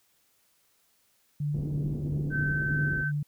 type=tone with tremolo; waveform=sine; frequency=146.83 Hz; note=D3; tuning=in tune; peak=-26 dBFS; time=1.4-3.23 s; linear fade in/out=5 ms; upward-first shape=sine; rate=3 Hz; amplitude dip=50%
type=low-pass noise; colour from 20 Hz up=white; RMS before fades=-36 dBFS; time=1.54-3.04 s; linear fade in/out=5 ms; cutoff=320 Hz; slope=24 dB/octave
type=tone; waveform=sine; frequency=1541 Hz; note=G6; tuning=30 cents flat; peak=-28 dBFS; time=2.3-3.12 s; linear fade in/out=50 ms
effects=white hiss -68 dBFS RMS until 3.27 s